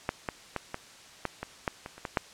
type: clicks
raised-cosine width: 0.5 ms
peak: -12 / -15 / -15 / -18 / -14 / -19 / -12 / -23 / -30 / -18 / -9 dBFS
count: 11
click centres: 0.091 / 0.288 / 0.563 / 0.744 / 1.253 / 1.43 / 1.678 / 1.861 / 1.98 / 2.052 / 2.172 s
effects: white hiss -51 dBFS RMS until 2.33 s + low-pass 7000 Hz 12 dB/octave